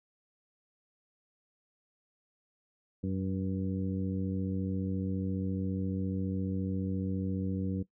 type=harmonic tone with a mistuned harmonic; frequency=94.5 Hz; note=F#2; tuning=37 cents sharp; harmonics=1 / 2 / 3 / 4 / 5; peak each=-35 / -33 / -37 / -46 / -44 dBFS; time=3.03-7.83 s; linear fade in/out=10 ms; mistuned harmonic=5; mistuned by=+31 cents; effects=noise-tail reverb RT60 0.1 s tail -18 dB re dry